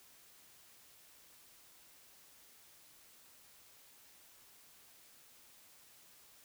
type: silence
effects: white hiss -62 dBFS RMS until 6.44 s